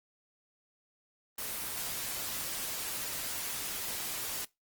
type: noise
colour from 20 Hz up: white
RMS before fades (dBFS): -37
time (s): 1.38-4.45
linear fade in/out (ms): 5
effects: noise-tail reverb RT60 0.2 s tail -22 dB re dry + Opus 24 kbps